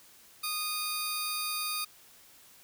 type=tone pair together; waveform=15% pulse; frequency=1235 / 4663 Hz; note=D#6 / D8; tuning=-13 / -13 cents; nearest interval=octave + major seventh; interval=2300 cents; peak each=-28 dBFS; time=0.43-1.85 s; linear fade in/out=10 ms; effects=white hiss -57 dBFS RMS until 2.63 s